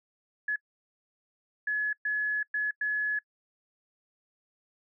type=tone bursts at uneven times; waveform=sine; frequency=1700 Hz; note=G#6; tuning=40 cents sharp; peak=-26 dBFS; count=5; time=0.48-0.56 / 1.67-1.93 / 2.05-2.43 / 2.54-2.71 / 2.81-3.19 s; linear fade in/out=5 ms; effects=noise-tail reverb RT60 0.1 s tail -26 dB re dry